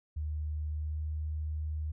sine tone with pitch glide, 76.1 to 76.9 Hz, D#2 to D#2, -38 to -20 cents, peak -32 dBFS, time 0.16-1.92 s, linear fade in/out 10 ms, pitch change +18 cents, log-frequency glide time 0.76-1.02 s, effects none

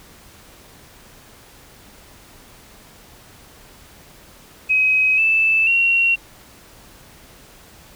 sine tone with pitch steps, 2535 / 2635 / 2739 Hz, D#7 / E7 / F7, +32 / -1 / -34 cents, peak -13 dBFS, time 4.69-6.16 s, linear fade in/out 20 ms, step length 490 ms, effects pink hiss -46 dBFS RMS until 7.95 s

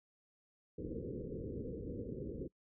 white low-pass noise, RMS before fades -43 dBFS, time 0.78-2.48 s, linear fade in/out 5 ms, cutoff 510 Hz, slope 96 dB/octave, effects noise-tail reverb RT60 0.1 s tail -23 dB re dry

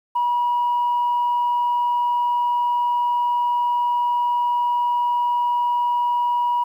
sine tone, 966 Hz, B5, 39 cents flat, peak -16 dBFS, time 0.15-6.64 s, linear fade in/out 10 ms, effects tanh soft clip ceiling -14 dBFS + 9-bit

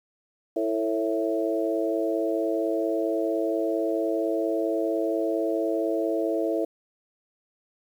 harmonic tone with a mistuned harmonic, 110 Hz, A2, in tune, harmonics 3 / 4 / 5 / 6, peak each -27 / -29 / -30 / -29 dBFS, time 0.56-6.65 s, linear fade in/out 5 ms, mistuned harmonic 4, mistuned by +22 cents, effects 9-bit

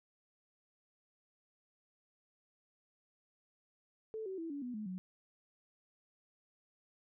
sine tone with pitch steps, 439.2 / 380.1 / 329 / 284.8 / 246.5 / 213.3 / 184.66 Hz, A4 / F#4 / E4 / C#4 / B3 / G#3 / F#3, -3 / +47 / -3 / +47 / -3 / +46 / -3 cents, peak -39 dBFS, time 4.14-4.98 s, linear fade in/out 0 ms, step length 120 ms, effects none

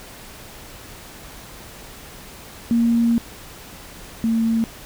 sine tone pair in turn, 233.1 / 226.6 Hz, A#3 / A#3, 0 / -49 cents, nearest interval unison, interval 49 cents, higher first, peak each -14 / -16 dBFS, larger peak first, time 2.71-3.18 / 4.24-4.64 s, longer first, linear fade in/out 0 ms, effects pink hiss -40 dBFS RMS until 4.85 s

